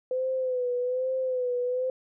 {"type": "tone with vibrato", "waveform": "sine", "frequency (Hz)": 506, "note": "B4", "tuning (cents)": 42, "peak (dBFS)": -25, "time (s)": [0.11, 1.9], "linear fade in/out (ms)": 2, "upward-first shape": "sine", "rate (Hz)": 1.2, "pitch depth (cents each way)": 53, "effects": []}